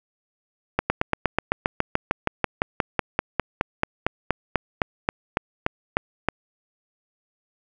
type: slowing click train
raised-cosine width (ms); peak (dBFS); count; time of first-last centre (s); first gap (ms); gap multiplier
0.5; -4; 29; 0.79-6.286; 110; 1.04
effects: none